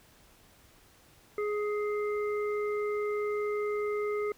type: harmonic tone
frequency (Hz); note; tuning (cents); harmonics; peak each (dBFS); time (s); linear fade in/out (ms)
417.6; G#4; +10; 1 / 3 / 5; -29 / -39 / -42; 1.38-4.32; 2
effects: pink hiss -60 dBFS RMS until 4.37 s